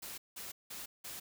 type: noise bursts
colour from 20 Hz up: white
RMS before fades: -45 dBFS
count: 4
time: 0.02-1.2 s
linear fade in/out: 10 ms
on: 160 ms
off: 180 ms
effects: none